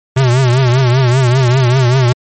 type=tone with vibrato; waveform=square; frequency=127.1 Hz; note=C3; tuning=50 cents flat; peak=-8 dBFS; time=0.16-2.13 s; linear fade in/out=10 ms; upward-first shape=triangle; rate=5.1 Hz; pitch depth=130 cents each way; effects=MP3 32 kbps